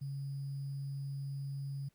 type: tone with sample-and-hold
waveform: sine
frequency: 138.59 Hz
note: C#3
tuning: in tune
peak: -37 dBFS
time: 0.01-1.89 s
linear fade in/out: 10 ms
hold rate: 4900 Hz
effects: pink hiss -75 dBFS RMS until 1.94 s